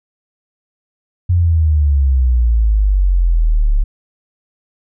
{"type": "exponential sweep", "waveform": "sine", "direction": "down", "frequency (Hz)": [90, 34.65], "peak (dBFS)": -9, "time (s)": [1.29, 3.84], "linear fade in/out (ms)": 10, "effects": []}